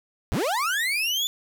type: linear sweep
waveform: 35% pulse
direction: up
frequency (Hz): 41.2 to 3520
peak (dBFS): -21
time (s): 0.32-1.27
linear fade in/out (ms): 0
effects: none